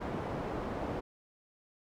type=low-pass noise; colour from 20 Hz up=white; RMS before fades=-37 dBFS; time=0-1.01 s; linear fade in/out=20 ms; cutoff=640 Hz; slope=12 dB/octave; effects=none